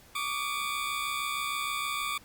20% pulse tone pair together, 1137.6 / 1204 Hz, C#6 / D6, +45 / +43 cents, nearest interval minor second, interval 98 cents, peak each -28 / -29 dBFS, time 0.15-2.18 s, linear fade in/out 5 ms, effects pink hiss -56 dBFS RMS until 2.24 s + Opus 48 kbps

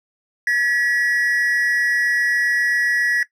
triangle tone pair together, 1703 / 1930.5 Hz, G#6 / B6, +43 / -40 cents, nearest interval major second, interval 217 cents, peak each -17 dBFS, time 0.47-3.23 s, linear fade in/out 2 ms, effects noise-tail reverb RT60 0.1 s tail -17 dB re dry

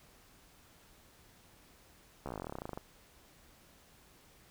slowing click train, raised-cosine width 1 ms, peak -26 dBFS, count 21, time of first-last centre 2.26-2.775 s, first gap 14 ms, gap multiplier 1.06, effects pink hiss -62 dBFS RMS until 4.5 s

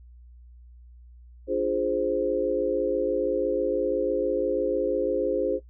sine chord, D half-diminished seventh, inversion none, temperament equal, 293.7 / 349.2 / 415.3 / 523.3 Hz, D4 / F4 / Ab4 / C5, 0 / 0 / 0 / 0 cents, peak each -31 / -29 / -28 / -26 dBFS, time 1.47-5.6 s, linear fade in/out 50 ms, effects noise-tail reverb RT60 0.1 s tail -17 dB re dry + added 60 Hz sine -46 dBFS peak until 5.69 s

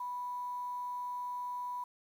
sine tone with quantisation, 985 Hz, B5, 5 cents flat, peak -36 dBFS, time 0-1.84 s, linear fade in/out 5 ms, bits 10, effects none

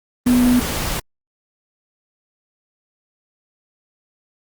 sine tone in noise, 246.9 Hz, B3, in tune, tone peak -11 dBFS, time 0.26-0.6 s, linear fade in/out 10 ms, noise pink, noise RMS -23 dBFS, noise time 0.26-1 s, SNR +9 dB, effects Opus 32 kbps

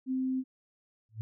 sine tone, 260 Hz, C4, 11 cents flat, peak -28 dBFS, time 0.06-0.44 s, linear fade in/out 50 ms
sine tone with exponential growth, 110 Hz, A2, in tune, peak -29 dBFS, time 1.09-1.21 s, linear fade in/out 0 ms, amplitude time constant 24 ms
effects none

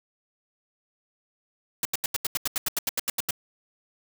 white noise bursts, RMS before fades -26 dBFS, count 15, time 1.83-3.308 s, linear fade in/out 2 ms, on 22 ms, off 82 ms, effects none

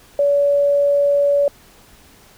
sine tone, 570 Hz, C#5, 48 cents sharp, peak -12 dBFS, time 0.19-1.48 s, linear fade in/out 2 ms, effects pink hiss -48 dBFS RMS until 2.37 s

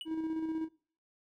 triangle tone with exponential decay, 2944 Hz, F#7, 9 cents flat, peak -33 dBFS, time 0.01-0.09 s, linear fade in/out 1 ms, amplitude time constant 16 ms
triangle tone with tremolo, 320 Hz, D#4, 49 cents sharp, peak -29 dBFS, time 0.05-0.69 s, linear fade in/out 50 ms, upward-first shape square, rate 16 Hz, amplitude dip 35%
effects noise-tail reverb RT60 0.5 s tail -22 dB re dry

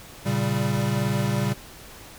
square chord, G diminished, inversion first, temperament equal, 116.54 / 138.59 / 196 Hz, Bb2 / Db3 / G3, 0 / 0 / 0 cents, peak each -27 dBFS, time 0.25-1.54 s, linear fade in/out 20 ms, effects pink hiss -44 dBFS RMS until 2.18 s

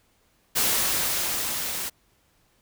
white noise with level ramp, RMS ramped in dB -22 to -31 dBFS, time 0.55-1.9 s, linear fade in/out 20 ms, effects pink hiss -65 dBFS RMS until 2.61 s

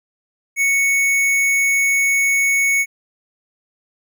sine tone with hard clipping, 2217 Hz, C#7, in tune, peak -15 dBFS, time 0.56-2.86 s, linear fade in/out 50 ms, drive 16 dB, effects none

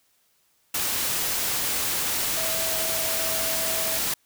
sine tone in noise, 650 Hz, E5, 24 cents flat, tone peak -33 dBFS, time 2.37-3.98 s, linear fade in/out 5 ms, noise white, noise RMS -26 dBFS, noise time 0.74-4.14 s, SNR -10 dB, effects white hiss -66 dBFS RMS until 4.25 s

